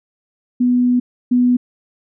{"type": "tone pair in turn", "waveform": "sine", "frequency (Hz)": [246.9, 246.9], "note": ["B3", "B3"], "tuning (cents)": [0, 0], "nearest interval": "unison", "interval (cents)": 0, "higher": "neither", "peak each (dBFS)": [-11, -10], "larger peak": "second", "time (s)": [[0.6, 1], [1.31, 1.57]], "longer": "first", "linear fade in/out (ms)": 10, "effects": []}